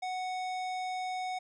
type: tone with hard clipping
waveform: sine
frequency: 740 Hz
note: F#5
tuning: in tune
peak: -35 dBFS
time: 0.02-1.39 s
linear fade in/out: 10 ms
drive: 15 dB
effects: resampled to 24000 Hz